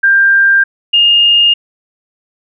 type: tone pair in turn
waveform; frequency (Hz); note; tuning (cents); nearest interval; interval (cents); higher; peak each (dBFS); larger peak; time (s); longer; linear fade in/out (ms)
sine; 1590 / 2833; G6 / F7; +24 / +24; minor seventh; 1000; second; -5; neither; 0.03-0.64 / 0.93-1.54; neither; 10
effects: none